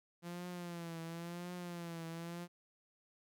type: tone with vibrato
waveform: sawtooth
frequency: 171.3 Hz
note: F3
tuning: 33 cents flat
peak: -39 dBFS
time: 0.22-2.48 s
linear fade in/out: 50 ms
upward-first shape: triangle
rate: 0.95 Hz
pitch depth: 78 cents each way
effects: none